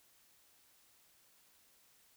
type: silence
effects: white hiss -68 dBFS RMS until 2.16 s